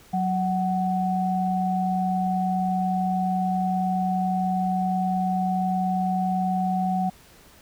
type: tone pair together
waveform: sine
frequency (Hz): 185 / 746.4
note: F#3 / F#5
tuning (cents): 0 / +15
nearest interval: 2 octaves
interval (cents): 2415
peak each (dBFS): -24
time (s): 0.13-7.1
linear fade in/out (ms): 10
effects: pink hiss -52 dBFS RMS until 7.61 s